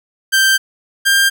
sawtooth tone pair in turn, 1568 / 1594.5 Hz, G6 / G6, 0 / +29 cents, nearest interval unison, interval 29 cents, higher second, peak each -6 dBFS, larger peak neither, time 0.32-0.58 / 1.05-1.3 s, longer first, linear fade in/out 20 ms, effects none

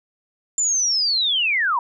sine linear sweep, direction down, 7220 to 910 Hz, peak -17 dBFS, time 0.58-1.79 s, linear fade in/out 2 ms, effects none

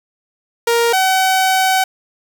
sawtooth tone pair in turn, 468 / 757.2 Hz, A#4 / F#5, +7 / +40 cents, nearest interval minor sixth, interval 833 cents, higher second, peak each -8 dBFS, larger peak neither, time 0.67-0.93 / 0.93-1.84 s, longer second, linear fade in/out 5 ms, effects none

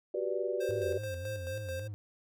sine chord, G major seventh, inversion third, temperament equal with one note detuned, 370 / 392 / 489.1 / 587.3 Hz, F#4 / G4 / B4 / D5, 0 / 0 / -17 / 0 cents, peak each -36 dBFS, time 0.14-0.98 s, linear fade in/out 5 ms
square tone with tremolo, 527 Hz, C5, 12 cents sharp, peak -37 dBFS, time 0.6-1.88 s, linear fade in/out 10 ms, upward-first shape square, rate 4.6 Hz, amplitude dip 50%
triangle tone with vibrato, 96.8 Hz, G2, 21 cents flat, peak -36 dBFS, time 0.69-1.94 s, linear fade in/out 0 ms, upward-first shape sine, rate 3.6 Hz, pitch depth 190 cents each way
effects none

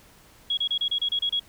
sine tone bursts, 3322 Hz, G#7, in tune, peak -22 dBFS, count 9, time 0.5-1.397 s, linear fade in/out 5 ms, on 73 ms, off 30 ms, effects pink hiss -54 dBFS RMS until 1.48 s

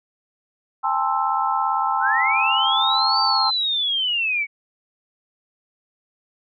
sine chord, A minor seventh, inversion third, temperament equal with one note detuned, 802.3 / 880 / 1046.5 / 1318.5 Hz, G5 / A5 / C6 / E6, +40 / 0 / 0 / 0 cents, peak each -24 dBFS, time 0.83-3.51 s, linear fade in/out 20 ms
sine linear two-way sweep, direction up then down, 1415 to 4634 to 2214 Hz, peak -19 dBFS, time 2-4.47 s, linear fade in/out 50 ms, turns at 3.21 s
effects none

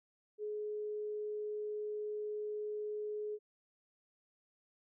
sine tone, 421.8 Hz, G#4, 27 cents sharp, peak -37 dBFS, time 0.38-3.39 s, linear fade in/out 50 ms, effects none

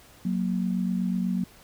sine tone pair together, 185 / 233.1 Hz, F#3 / A#3, 0 / 0 cents, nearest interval major third, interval 400 cents, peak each -25 / -29 dBFS, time 0.25-1.44 s, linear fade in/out 5 ms, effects pink hiss -53 dBFS RMS until 1.63 s

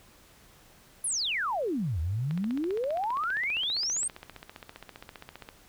sine exponential two-way sweep, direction down then up, 11280 to 75.8 to 8880 Hz, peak -27 dBFS, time 1.04-4.08 s, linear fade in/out 5 ms, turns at 2 s
click train, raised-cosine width 0.3 ms, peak -26 dBFS, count 49, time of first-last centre 2.31-5.489 s, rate 15.1 Hz
effects pink hiss -57 dBFS RMS until 5.68 s

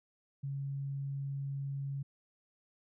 sine tone, 138.59 Hz, C#3, in tune, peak -35 dBFS, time 0.43-2.03 s, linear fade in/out 10 ms, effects none

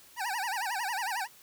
25% pulse tone with vibrato, 856 Hz, A5, 48 cents flat, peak -27 dBFS, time 0.16-1.28 s, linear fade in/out 50 ms, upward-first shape sine, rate 11 Hz, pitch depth 230 cents each way, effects white hiss -56 dBFS RMS until 1.42 s

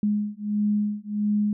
sine beating tone pair, 207.7 / 209.2 Hz, G#3 / G#3, 0 / +13 cents, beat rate 1.5 Hz, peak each -25 dBFS, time 0.03-1.53 s, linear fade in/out 2 ms, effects none

